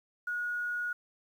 sine tone, 1449 Hz, F#6, 37 cents flat, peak -31 dBFS, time 0.27-0.93 s, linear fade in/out 5 ms, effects 10-bit

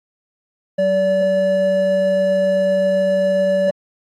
triangle tone pair together, 189.52 / 576 Hz, F#3 / D5, +42 / -34 cents, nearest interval octave + perfect fifth, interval 1924 cents, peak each -21 / -12 dBFS, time 0.78-3.71 s, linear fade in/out 10 ms, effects AAC 32 kbps

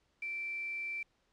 sine tone with quantisation, 2340 Hz, D7, 7 cents flat, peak -36 dBFS, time 0.22-1.03 s, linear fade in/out 5 ms, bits 9, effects pink hiss -75 dBFS RMS until 1.32 s + low-pass 6000 Hz 12 dB/octave

